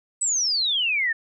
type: exponential sweep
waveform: sine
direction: down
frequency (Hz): 8160 to 1760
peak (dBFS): -20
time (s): 0.21-1.13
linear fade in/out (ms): 10
effects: none